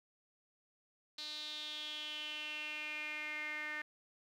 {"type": "tone with band-pass filter sweep", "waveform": "sawtooth", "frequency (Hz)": 302.5, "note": "D#4", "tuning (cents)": -49, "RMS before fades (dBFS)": -43, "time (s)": [1.18, 3.82], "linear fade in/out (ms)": 5, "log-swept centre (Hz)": [4100, 1900], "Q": 6.8, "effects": ["12-bit"]}